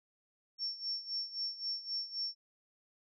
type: tone with tremolo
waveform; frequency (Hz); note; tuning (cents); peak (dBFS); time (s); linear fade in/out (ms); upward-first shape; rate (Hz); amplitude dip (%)
sine; 5450; F8; -43; -33; 0.58-2.35; 50; sine; 3.8; 80
effects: none